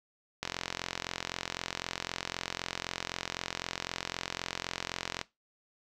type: click train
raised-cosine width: 0.2 ms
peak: -15 dBFS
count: 211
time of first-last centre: 0.43-5.214 s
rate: 43.9 Hz
effects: noise-tail reverb RT60 0.2 s tail -18 dB re dry

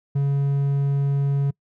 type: tone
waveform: triangle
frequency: 140 Hz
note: C#3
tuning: 18 cents sharp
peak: -16 dBFS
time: 0.15-1.51 s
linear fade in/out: 10 ms
effects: noise-tail reverb RT60 0.1 s tail -25 dB re dry

